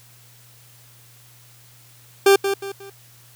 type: tone with echo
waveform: 40% pulse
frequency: 394.7 Hz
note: G4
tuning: 12 cents sharp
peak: -9 dBFS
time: 2.26-2.36 s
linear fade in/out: 5 ms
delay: 180 ms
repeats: 3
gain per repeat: -9 dB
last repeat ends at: 2.9 s
effects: added 120 Hz sine -51 dBFS peak until 3.35 s + white hiss -51 dBFS RMS until 3.35 s